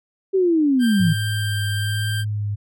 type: linear sweep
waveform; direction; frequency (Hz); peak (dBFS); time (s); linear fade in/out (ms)
sine; down; 392 to 147.7; -14; 0.33-1.14; 20
type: tone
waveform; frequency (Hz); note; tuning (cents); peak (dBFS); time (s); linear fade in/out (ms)
25% pulse; 1579; G6; +12; -22; 0.79-2.25; 50
type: tone with vibrato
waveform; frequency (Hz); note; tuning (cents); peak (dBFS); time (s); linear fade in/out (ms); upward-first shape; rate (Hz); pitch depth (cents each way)
sine; 104.6; G#2; +13; -21; 0.99-2.56; 20; sine; 1.1; 32
effects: none